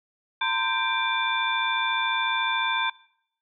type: tone cluster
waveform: sine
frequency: 912 / 1026 / 1577 / 2359 / 3534 Hz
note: A#5 / C6 / G6 / D7 / A7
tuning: -38 / -34 / +10 / +7 / +7 cents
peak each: -29 dBFS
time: 0.41-2.9 s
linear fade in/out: 5 ms
effects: noise-tail reverb RT60 0.7 s tail -23 dB re dry